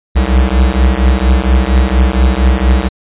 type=beating tone pair; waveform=square; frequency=61.74 / 66.04 Hz; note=B1 / C2; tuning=0 / +17 cents; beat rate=4.3 Hz; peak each=-11 dBFS; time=0.15-2.89 s; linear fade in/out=20 ms; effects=resampled to 8000 Hz